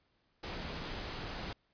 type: tone in noise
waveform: sine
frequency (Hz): 164.81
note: E3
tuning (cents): 0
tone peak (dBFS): -48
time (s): 0.56-0.85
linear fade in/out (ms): 5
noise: pink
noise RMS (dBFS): -41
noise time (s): 0.43-1.53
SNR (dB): -10
effects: pink hiss -75 dBFS RMS until 1.73 s + resampled to 11025 Hz